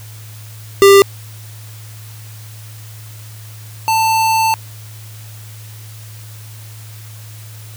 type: tone pair in turn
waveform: square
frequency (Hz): 396.3 / 889.7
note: G4 / A5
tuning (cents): +19 / +19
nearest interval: octave + major second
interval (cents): 1400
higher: second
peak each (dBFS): -4 / -12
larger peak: first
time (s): 0.82-1.02 / 3.88-4.54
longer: second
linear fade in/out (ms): 0
effects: added 108 Hz sine -32 dBFS peak until 7.76 s + white hiss -40 dBFS RMS until 7.76 s